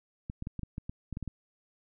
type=clicks; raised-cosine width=5 ms; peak=-24 dBFS; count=11; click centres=0.299 / 0.424 / 0.471 / 0.593 / 0.633 / 0.781 / 0.895 / 1.127 / 1.171 / 1.227 / 1.277 s; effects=none